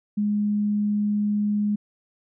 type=tone; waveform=sine; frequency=207.7 Hz; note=G#3; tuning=in tune; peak=-20 dBFS; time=0.17-1.76 s; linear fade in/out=10 ms; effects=none